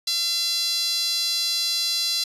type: tone with high-pass filter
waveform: sawtooth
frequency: 680 Hz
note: F5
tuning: 46 cents flat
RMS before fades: -24 dBFS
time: 0.07-2.24 s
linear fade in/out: 5 ms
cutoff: 4300 Hz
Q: 5.5
effects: resampled to 32000 Hz